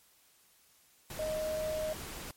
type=tone in noise; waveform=sine; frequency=622.3 Hz; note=D#5; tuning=in tune; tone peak=-32 dBFS; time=1.19-1.93 s; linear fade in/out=2 ms; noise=pink; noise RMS=-43 dBFS; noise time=1.1-2.31 s; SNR=+8 dB; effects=white hiss -65 dBFS RMS until 2.36 s + MP3 64 kbps